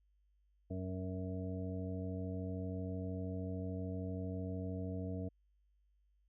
harmonic tone with a mistuned harmonic, 93.1 Hz, F#2, 11 cents sharp, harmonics 1 / 2 / 3 / 5 / 6 / 7, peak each -41 / -44 / -45 / -48 / -60 / -50 dBFS, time 0.7-5.29 s, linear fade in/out 10 ms, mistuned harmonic 6, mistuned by +23 cents, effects added 50 Hz sine -70 dBFS peak until 6.28 s

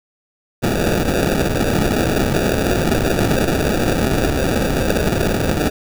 violet noise with sample-and-hold, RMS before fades -17 dBFS, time 0.62-5.7 s, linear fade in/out 20 ms, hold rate 1050 Hz, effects none

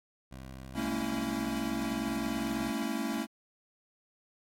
15% pulse tone with vibrato, 65.41 Hz, C2, in tune, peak -37 dBFS, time 0.31-2.71 s, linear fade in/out 10 ms, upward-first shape sine, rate 12 Hz, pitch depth 11 cents each way
square chord, A# half-diminished seventh, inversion third, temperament equal with one note detuned, 207.7 / 228 / 277.2 / 329.6 Hz, G#3 / A#3 / C#4 / E4, 0 / -38 / 0 / 0 cents, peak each -40 / -36 / -37 / -39 dBFS, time 0.74-3.27 s, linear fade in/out 50 ms
effects AAC 48 kbps

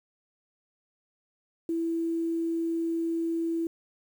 sine tone with quantisation, 331.5 Hz, E4, 10 cents sharp, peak -26 dBFS, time 1.69-3.67 s, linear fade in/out 2 ms, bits 9, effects none

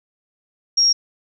sine tone, 5588 Hz, F8, in tune, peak -12 dBFS, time 0.77-0.93 s, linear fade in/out 10 ms, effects none

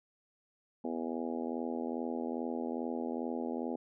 harmonic tone, 82.41 Hz, E2, in tune, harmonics 3 / 4 / 5 / 6 / 7 / 8 / 9 / 10, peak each -37 / -41 / -42 / -43 / -47 / -47 / -49 / -47 dBFS, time 0.84-3.76 s, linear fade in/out 5 ms, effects none

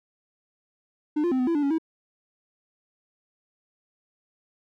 triangle tone with pitch steps, 300.7 / 348.5 / 258.8 / 252.1 / 335.3 / 292.1 / 279.7 / 322.3 Hz, D4 / F4 / C4 / B3 / E4 / D4 / C#4 / E4, +41 / -4 / -19 / +36 / +30 / -9 / +16 / -39 cents, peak -19 dBFS, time 1.16-1.784 s, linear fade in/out 10 ms, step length 78 ms, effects none

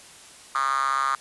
5% pulse tone with high-pass filter, 135.7 Hz, C#3, 36 cents flat, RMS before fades -24 dBFS, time 0.55-1.15 s, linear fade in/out 2 ms, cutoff 1200 Hz, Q 8, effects white hiss -47 dBFS RMS until 1.2 s + resampled to 24000 Hz

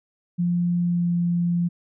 sine tone with pitch glide, 174.61 to 173.1 Hz, F3 to F3, 0 to -15 cents, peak -19 dBFS, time 0.38-1.69 s, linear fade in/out 20 ms, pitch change -15 cents, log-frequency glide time 0.8-1.12 s, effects none

